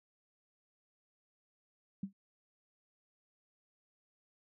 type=tone with exponential decay; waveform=sine; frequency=195.4 Hz; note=G3; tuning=5 cents flat; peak=-32 dBFS; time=2.03-2.13 s; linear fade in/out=5 ms; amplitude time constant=20 ms; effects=none